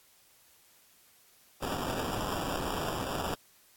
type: noise with sample-and-hold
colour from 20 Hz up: white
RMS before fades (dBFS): -34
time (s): 1.62-3.34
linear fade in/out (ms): 2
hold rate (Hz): 2100
effects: white hiss -62 dBFS RMS until 3.76 s + AAC 64 kbps